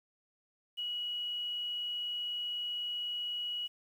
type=tone with quantisation; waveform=sine; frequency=2916 Hz; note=F#7; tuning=26 cents flat; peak=-34 dBFS; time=0.77-3.68 s; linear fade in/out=20 ms; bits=10; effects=none